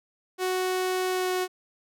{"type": "tone with pitch glide", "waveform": "sawtooth", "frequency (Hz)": [370, 367.7], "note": ["F#4", "F#4"], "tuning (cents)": [0, -11], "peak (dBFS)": -21, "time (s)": [0.38, 1.48], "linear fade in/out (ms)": 50, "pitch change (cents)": -11, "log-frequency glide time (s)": [1.1, 1.31], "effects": []}